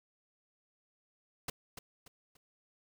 pink noise with echo, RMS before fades -37 dBFS, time 1.48-1.5 s, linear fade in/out 5 ms, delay 290 ms, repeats 3, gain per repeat -9 dB, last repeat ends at 2.37 s, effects none

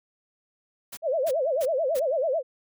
white noise bursts, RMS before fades -38 dBFS, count 4, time 0.92-1.998 s, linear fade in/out 10 ms, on 52 ms, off 290 ms
sine tone with vibrato, 583 Hz, D5, 13 cents flat, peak -22 dBFS, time 1.02-2.43 s, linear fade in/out 50 ms, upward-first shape sine, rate 9.1 Hz, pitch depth 250 cents each way
effects none

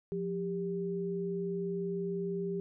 sine tone pair together, 176.5 / 396.5 Hz, F3 / G4, +19 / +20 cents, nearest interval octave + major second, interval 1401 cents, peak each -36 / -34 dBFS, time 0.12-2.6 s, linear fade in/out 0 ms, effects none

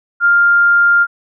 sine tone, 1400 Hz, F6, 4 cents sharp, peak -7 dBFS, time 0.2-1.07 s, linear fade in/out 50 ms, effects none

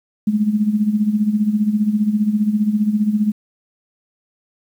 sine tone with tremolo, 211.2 Hz, G#3, 29 cents sharp, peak -11 dBFS, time 0.27-3.32 s, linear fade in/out 5 ms, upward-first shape sine, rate 15 Hz, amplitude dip 70%, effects 8-bit

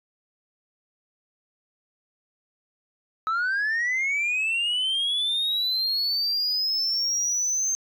sine linear sweep, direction up, 1279 to 6340 Hz, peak -20 dBFS, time 3.27-7.75 s, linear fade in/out 0 ms, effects tanh soft clip ceiling -21 dBFS

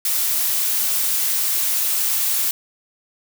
blue noise, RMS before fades -20 dBFS, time 0.05-2.51 s, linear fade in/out 2 ms, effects none

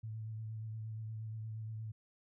sine tone with vibrato, 110 Hz, A2, in tune, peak -40 dBFS, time 0.03-1.92 s, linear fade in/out 10 ms, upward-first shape sine, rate 8.5 Hz, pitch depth 25 cents each way, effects none

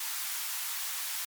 white high-pass noise, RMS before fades -35 dBFS, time 0-1.25 s, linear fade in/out 5 ms, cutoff 860 Hz, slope 24 dB/octave, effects MP3 96 kbps

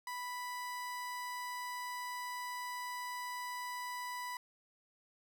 30% pulse tone, 988 Hz, B5, in tune, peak -37 dBFS, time 0.07-4.37 s, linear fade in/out 2 ms, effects none

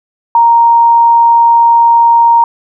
sine tone, 932.3 Hz, A#5, in tune, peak -3 dBFS, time 0.35-2.44 s, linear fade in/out 2 ms, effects none

